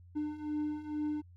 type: beating tone pair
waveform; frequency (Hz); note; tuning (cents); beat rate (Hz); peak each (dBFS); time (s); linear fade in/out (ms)
triangle; 298.9 / 301.1; D4 / D4; +31 / +43; 2.2; -37 / -33; 0.15-1.22; 20
effects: added 88 Hz sine -53 dBFS peak until 1.36 s